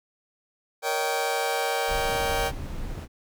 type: chord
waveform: sawtooth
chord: Eb dominant seventh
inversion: second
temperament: just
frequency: 466.7 / 560 / 622.3 / 777.8 Hz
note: Bb4 / Db5 / Eb5 / G5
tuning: +2 / +18 / 0 / -14 cents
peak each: -26 / -27 / -30 / -24 dBFS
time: 0.82-2.52 s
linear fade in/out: 50 ms
type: noise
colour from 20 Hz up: brown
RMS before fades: -33 dBFS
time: 1.87-3.08 s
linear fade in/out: 50 ms
effects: none